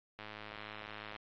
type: click train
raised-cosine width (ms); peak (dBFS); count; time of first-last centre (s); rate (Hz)
0.3; -29; 104; 0.19-1.162; 106
effects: low-pass 4000 Hz 12 dB/octave + AAC 32 kbps